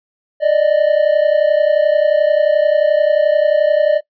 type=tone pair together; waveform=triangle; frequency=587.3 / 618.7 Hz; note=D5 / D#5; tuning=0 / -10 cents; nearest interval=minor second; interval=90 cents; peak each=-11 dBFS; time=0.4-4.01 s; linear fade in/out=50 ms; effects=noise-tail reverb RT60 0.1 s tail -20 dB re dry + resampled to 11025 Hz